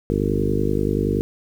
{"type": "harmonic tone with a mistuned harmonic", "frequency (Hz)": 50.5, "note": "G#1", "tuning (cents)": -48, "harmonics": [1, 2, 3, 4, 5, 6, 7, 8, 9], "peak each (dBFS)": [-27, -27, -27, -27, -27, -27, -27, -27, -27], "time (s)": [0.1, 1.21], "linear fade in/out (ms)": 0, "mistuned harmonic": 2, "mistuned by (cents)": -25, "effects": ["8-bit"]}